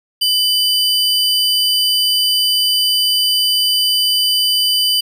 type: tone pair together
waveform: square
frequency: 3000 / 4762 Hz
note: F#7 / D8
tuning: +23 / +23 cents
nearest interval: minor sixth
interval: 800 cents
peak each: -15 / -17 dBFS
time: 0.21-5.01 s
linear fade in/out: 10 ms
effects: none